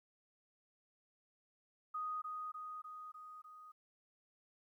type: tone with echo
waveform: sine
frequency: 1245 Hz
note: D#6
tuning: 1 cent sharp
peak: -38 dBFS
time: 1.94-2.22 s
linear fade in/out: 10 ms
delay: 300 ms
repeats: 5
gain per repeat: -3 dB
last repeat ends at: 3.72 s
effects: 13-bit